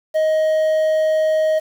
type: tone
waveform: triangle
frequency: 627 Hz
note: D#5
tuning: 13 cents sharp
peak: -12 dBFS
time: 0.14-1.6 s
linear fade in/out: 20 ms
effects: 7-bit